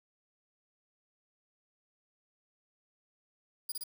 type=tone with echo; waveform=5% pulse; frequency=4869 Hz; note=D#8; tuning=38 cents flat; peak=-27 dBFS; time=3.69-3.72 s; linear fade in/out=5 ms; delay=59 ms; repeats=2; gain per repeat=-2 dB; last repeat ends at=3.838 s; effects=9-bit